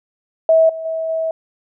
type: tone with level steps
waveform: sine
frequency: 647 Hz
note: E5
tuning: 32 cents flat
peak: -8 / -24 / -19 / -17 dBFS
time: 0.49-1.31 s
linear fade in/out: 2 ms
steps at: 0.69 / 0.85 / 1.09 s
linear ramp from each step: 5 ms
effects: none